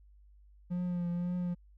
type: tone with vibrato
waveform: triangle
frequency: 176.1 Hz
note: F3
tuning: 15 cents sharp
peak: -29 dBFS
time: 0.7-1.55 s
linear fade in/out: 20 ms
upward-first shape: triangle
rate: 1.9 Hz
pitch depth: 33 cents each way
effects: added 50 Hz sine -56 dBFS peak until 1.77 s